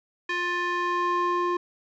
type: tone with band-pass filter sweep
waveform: square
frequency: 352.7 Hz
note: F4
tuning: 17 cents sharp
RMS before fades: -26 dBFS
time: 0.29-1.57 s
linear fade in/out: 5 ms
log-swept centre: 2000 to 790 Hz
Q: 2
effects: resampled to 16000 Hz